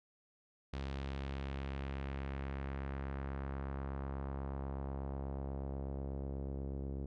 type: tone with low-pass filter sweep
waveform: sawtooth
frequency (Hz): 68.2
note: C#2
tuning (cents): -28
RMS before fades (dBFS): -41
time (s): 0.73-7.06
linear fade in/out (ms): 5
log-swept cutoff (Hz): 4100 to 410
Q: 1.3
effects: none